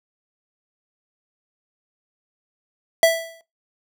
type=tone with exponential decay; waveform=square; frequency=659.3 Hz; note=E5; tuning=in tune; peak=-9 dBFS; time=3.03-3.41 s; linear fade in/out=1 ms; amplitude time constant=82 ms; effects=noise-tail reverb RT60 0.2 s tail -18 dB re dry